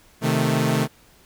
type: chord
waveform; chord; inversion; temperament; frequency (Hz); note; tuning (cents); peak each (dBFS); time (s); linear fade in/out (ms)
sawtooth; A diminished; first; equal; 130.81 / 155.56 / 220; C3 / Eb3 / A3; 0 / 0 / 0; -19; 0.21-0.88; 50
effects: pink hiss -54 dBFS RMS until 1.25 s